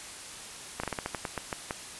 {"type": "slowing click train", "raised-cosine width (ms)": 0.5, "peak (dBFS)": -16, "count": 11, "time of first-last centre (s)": [0.8, 1.709], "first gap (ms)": 35, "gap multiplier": 1.2, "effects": ["white hiss -43 dBFS RMS until 1.99 s", "resampled to 24000 Hz"]}